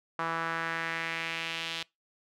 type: tone with band-pass filter sweep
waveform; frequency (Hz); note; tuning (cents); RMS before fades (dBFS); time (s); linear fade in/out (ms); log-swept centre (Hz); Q
sawtooth; 164.81; E3; 0; -34; 0.19-1.83; 0; 1200 to 3400; 2.3
effects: noise-tail reverb RT60 0.2 s tail -24 dB re dry